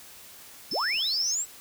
sine linear sweep, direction up, 65.41 to 7902 Hz, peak -25 dBFS, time 0.71-1.46 s, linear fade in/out 50 ms
sine tone, 5274 Hz, E8, in tune, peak -28 dBFS, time 0.71-1.35 s, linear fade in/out 5 ms
effects tanh soft clip ceiling -19 dBFS + white hiss -48 dBFS RMS until 1.6 s

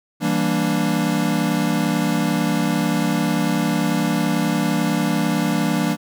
square chord, E half-diminished seventh, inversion none, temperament equal with one note detuned, 164.81 / 196 / 233.9 / 293.7 Hz, E3 / G3 / Bb3 / D4, 0 / 0 / +6 / 0 cents, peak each -24 dBFS, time 0.2-5.97 s, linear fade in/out 50 ms, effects none

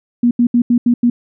sine tone bursts at uneven times, 240 Hz, B3, 49 cents flat, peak -8 dBFS, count 6, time 0.23-0.31 / 0.39-0.47 / 0.54-0.62 / 0.7-0.78 / 0.86-0.94 / 1.03-1.1 s, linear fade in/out 5 ms, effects none

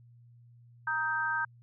sine chord, Eb major, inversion second, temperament equal with one note detuned, 932.3 / 1259.7 / 1568 Hz, Bb5 / Eb6 / G6, 0 / +21 / 0 cents, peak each -34 / -36 / -30 dBFS, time 0.87-1.45 s, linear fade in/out 5 ms, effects added 119 Hz sine -54 dBFS peak until 1.62 s

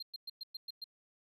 triangle tone bursts, 4186 Hz, C8, in tune, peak -39 dBFS, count 7, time 0-0.842 s, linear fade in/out 5 ms, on 26 ms, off 110 ms, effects none

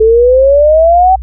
sine exponential sweep, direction up, 432.8 to 770 Hz, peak -3 dBFS, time 0-1.16 s, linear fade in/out 10 ms, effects added 60 Hz sine -19 dBFS peak until 1.22 s

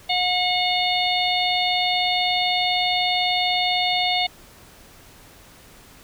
harmonic tone, 724 Hz, F#5, 38 cents flat, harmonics 1 / 3 / 4 / 5 / 6, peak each -23 / -26 / -27 / -24 / -28 dBFS, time 0.09-4.27 s, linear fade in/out 10 ms, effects pink hiss -48 dBFS RMS until 6.03 s

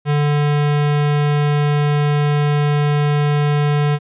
square tone, 146.83 Hz, D3, in tune, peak -14 dBFS, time 0.05-3.99 s, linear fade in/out 50 ms, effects resampled to 8000 Hz

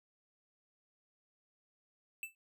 square tone with exponential decay, 2647 Hz, E7, 7 cents sharp, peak -36 dBFS, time 2.23-2.35 s, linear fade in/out 1 ms, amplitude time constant 24 ms, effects none

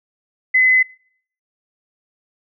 sine tone, 2028 Hz, B6, 45 cents sharp, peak -10 dBFS, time 0.54-0.83 s, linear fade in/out 10 ms, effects noise-tail reverb RT60 0.6 s tail -25 dB re dry

